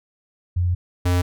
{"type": "tone pair in turn", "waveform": ["sine", "square"], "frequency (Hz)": [88.7, 89.04], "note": ["F2", "F2"], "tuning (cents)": [27, 34], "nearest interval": "unison", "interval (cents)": 7, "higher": "second", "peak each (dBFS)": -17, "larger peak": "neither", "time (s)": [[0.56, 0.75], [1.05, 1.22]], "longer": "first", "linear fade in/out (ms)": 10, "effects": []}